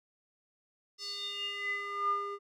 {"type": "tone with band-pass filter sweep", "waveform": "square", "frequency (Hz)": 404, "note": "G#4", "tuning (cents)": -48, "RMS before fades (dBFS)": -36, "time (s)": [0.98, 2.39], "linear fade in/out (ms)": 50, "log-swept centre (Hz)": [5200, 820], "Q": 7.5, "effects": []}